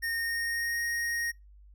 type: tone with pitch glide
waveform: square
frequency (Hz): 1841 to 1867.8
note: A#6 to A#6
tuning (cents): -22 to +3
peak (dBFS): -30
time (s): 0.02-1.32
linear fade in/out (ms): 20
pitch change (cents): +25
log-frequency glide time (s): 0.17-0.82
effects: noise-tail reverb RT60 0.2 s tail -24 dB re dry + added 50 Hz sine -51 dBFS peak until 1.74 s